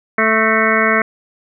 harmonic tone with a mistuned harmonic, 220 Hz, A3, in tune, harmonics 1 / 2 / 3 / 5 / 6 / 7 / 8 / 9 / 10, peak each -20 / -20 / -20 / -20 / -20 / -20 / -20 / -20 / -20 dBFS, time 0.18-1.02 s, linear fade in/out 2 ms, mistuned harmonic 8, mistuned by +56 cents, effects none

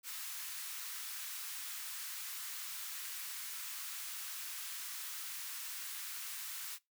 white high-pass noise, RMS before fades -44 dBFS, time 0.03-6.79 s, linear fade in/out 50 ms, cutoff 1100 Hz, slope 24 dB/octave, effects noise-tail reverb RT60 0.2 s tail -22 dB re dry

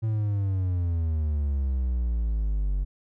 triangle exponential sweep, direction down, 112.3 to 46.2 Hz, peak -21 dBFS, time 0.02-2.85 s, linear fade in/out 20 ms, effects none

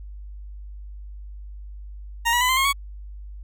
20% pulse tone with pitch steps, 932.3 / 966.9 / 1002.7 / 1039.8 / 1078.4 / 1118.3 Hz, A#5 / B5 / B5 / C6 / C#6 / C#6, 0 / -37 / +26 / -11 / -48 / +15 cents, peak -13 dBFS, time 2.25-2.73 s, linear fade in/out 20 ms, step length 80 ms, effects added 50 Hz sine -35 dBFS peak until 3.43 s

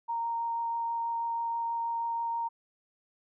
sine tone with vibrato, 928 Hz, A#5, 8 cents flat, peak -29 dBFS, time 0.08-2.49 s, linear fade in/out 20 ms, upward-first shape triangle, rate 6.2 Hz, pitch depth 8 cents each way, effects none

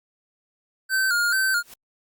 square tone with vibrato, 1480 Hz, F#6, in tune, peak -20 dBFS, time 0.89-1.63 s, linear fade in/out 50 ms, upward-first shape square, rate 2.3 Hz, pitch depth 72 cents each way
white noise with exponential growth, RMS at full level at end -39 dBFS, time 1.55-1.74 s, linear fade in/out 5 ms, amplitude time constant 41 ms
effects Opus 48 kbps

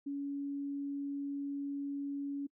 sine tone, 281.6 Hz, C#4, 27 cents sharp, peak -35 dBFS, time 0.06-2.47 s, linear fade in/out 10 ms, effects noise-tail reverb RT60 0.1 s tail -24 dB re dry

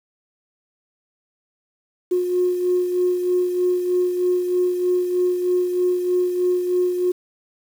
sine beating tone pair, 360 / 363.2 Hz, F#4 / F#4, -47 / -32 cents, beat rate 3.2 Hz, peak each -17 / -26 dBFS, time 2.11-7.12 s, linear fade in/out 10 ms, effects tanh soft clip ceiling -10 dBFS + 7-bit

